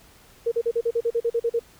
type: tone bursts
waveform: sine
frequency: 466.2 Hz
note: A#4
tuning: in tune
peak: -19 dBFS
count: 12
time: 0.46-1.595 s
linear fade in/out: 10 ms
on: 57 ms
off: 41 ms
effects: pink hiss -53 dBFS RMS until 1.79 s